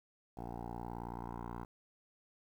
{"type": "tone with low-pass filter sweep", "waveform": "10% pulse", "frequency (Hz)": 58.7, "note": "A#1", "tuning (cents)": 13, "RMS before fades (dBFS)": -44, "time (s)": [0.37, 1.65], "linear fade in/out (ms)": 5, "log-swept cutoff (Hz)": [730, 1100], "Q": 3.9, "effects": ["11-bit"]}